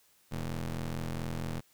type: ring-modulated tone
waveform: 25% pulse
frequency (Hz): 82.7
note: E2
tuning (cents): +6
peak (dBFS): -27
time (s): 0.31-1.61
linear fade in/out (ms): 20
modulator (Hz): 63.6
effects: white hiss -66 dBFS RMS until 1.73 s